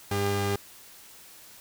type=tone pair together; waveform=sawtooth; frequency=99.72 / 402.1 Hz; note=G2 / G4; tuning=+30 / +44 cents; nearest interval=2 octaves; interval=2414 cents; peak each=-24 dBFS; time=0.11-0.56 s; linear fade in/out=5 ms; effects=white hiss -50 dBFS RMS until 1.6 s